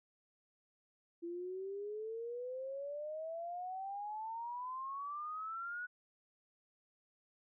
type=exponential sweep; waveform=sine; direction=up; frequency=336.7 to 1480 Hz; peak=-40 dBFS; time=1.22-5.87 s; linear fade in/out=20 ms; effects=none